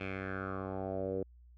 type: tone with low-pass filter sweep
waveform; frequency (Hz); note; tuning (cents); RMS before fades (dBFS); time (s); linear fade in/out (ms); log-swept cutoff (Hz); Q
10% pulse; 95.6; G2; -43; -38; 0-1.23; 5; 2600 to 440; 4.1
effects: added 60 Hz sine -55 dBFS peak until 1.57 s